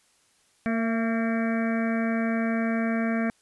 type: harmonic tone with a mistuned harmonic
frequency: 228 Hz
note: A#3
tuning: 38 cents flat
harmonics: 1 / 2 / 3 / 5 / 6 / 7 / 8 / 9 / 10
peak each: -24 / -36 / -32 / -41 / -40 / -37 / -38 / -44 / -39 dBFS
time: 0.66-3.3 s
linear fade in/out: 0 ms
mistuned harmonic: 3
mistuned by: -31 cents
effects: white hiss -64 dBFS RMS until 3.41 s + resampled to 24000 Hz